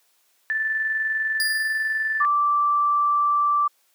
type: tone with tremolo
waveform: sine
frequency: 1760 Hz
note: A6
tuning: in tune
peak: -20 dBFS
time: 0.5-2.25 s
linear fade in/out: 0 ms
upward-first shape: square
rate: 20 Hz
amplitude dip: 30%
type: tone with exponential decay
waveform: sawtooth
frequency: 4855 Hz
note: D#8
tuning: 43 cents flat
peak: -19 dBFS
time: 1.4-2.23 s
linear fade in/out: 0 ms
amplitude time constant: 180 ms
type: tone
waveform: sine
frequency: 1169 Hz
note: D6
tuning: 8 cents flat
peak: -17 dBFS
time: 2.2-3.68 s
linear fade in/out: 10 ms
effects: white hiss -64 dBFS RMS until 3.94 s + high-pass 400 Hz 12 dB/octave